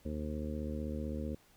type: harmonic tone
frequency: 75.7 Hz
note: D#2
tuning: 47 cents flat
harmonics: 1 / 2 / 3 / 4 / 5 / 6 / 7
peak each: -39 / -46 / -40 / -45 / -50 / -48 / -46 dBFS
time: 0.05-1.35 s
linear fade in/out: 5 ms
effects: pink hiss -65 dBFS RMS until 1.56 s